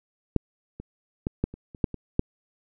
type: clicks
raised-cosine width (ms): 3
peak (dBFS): -7 / -24 / -13 / -10 / -27 / -29 / -8 / -21 / -7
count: 9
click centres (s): 0.363 / 0.8 / 1.269 / 1.44 / 1.54 / 1.748 / 1.842 / 1.943 / 2.194
effects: none